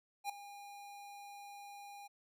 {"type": "tone with ADSR envelope", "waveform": "square", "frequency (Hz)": 810, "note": "G#5", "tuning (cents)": -43, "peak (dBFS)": -35, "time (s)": [0.24, 2.08], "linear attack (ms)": 55, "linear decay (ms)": 4, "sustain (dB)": -15, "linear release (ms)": 16, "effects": []}